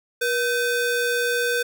square ring-modulated tone, 1008 Hz, B5, 35 cents sharp, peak -18 dBFS, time 0.21-1.63 s, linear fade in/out 10 ms, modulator 527 Hz, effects none

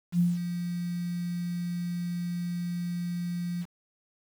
sine tone with ADSR envelope, 174.61 Hz, F3, in tune, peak -19 dBFS, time 0.12-3.66 s, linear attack 74 ms, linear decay 180 ms, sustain -10 dB, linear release 46 ms, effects 8-bit

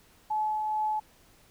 sine tone with tremolo, 858 Hz, A5, 44 cents flat, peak -25 dBFS, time 0.3-1 s, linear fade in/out 10 ms, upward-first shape triangle, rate 2.3 Hz, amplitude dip 30%, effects pink hiss -60 dBFS RMS until 1.5 s

